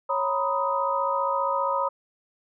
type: tone cluster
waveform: sine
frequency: 551 / 945 / 1000 / 1251 Hz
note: C#5 / A#5 / B5 / D#6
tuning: -11 / +23 / +21 / +9 cents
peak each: -28 dBFS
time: 0.09-1.89 s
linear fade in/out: 10 ms
effects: none